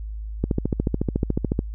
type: click train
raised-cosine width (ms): 3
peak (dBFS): -8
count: 17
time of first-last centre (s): 0.44-1.591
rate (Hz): 13.9
effects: added 53 Hz sine -29 dBFS peak until 1.74 s